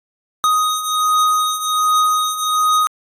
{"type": "beating tone pair", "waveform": "square", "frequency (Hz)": [1248, 1249.3], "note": ["D#6", "D#6"], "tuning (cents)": [5, 7], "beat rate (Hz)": 1.3, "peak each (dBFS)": [-21, -16], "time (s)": [0.44, 2.87], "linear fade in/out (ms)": 0, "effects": ["AAC 48 kbps"]}